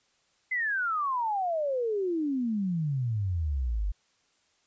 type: exponential sweep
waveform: sine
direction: down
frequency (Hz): 2073 to 46.25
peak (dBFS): -26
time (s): 0.51-3.92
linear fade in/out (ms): 10
effects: white hiss -69 dBFS RMS until 4.66 s + resampled to 16000 Hz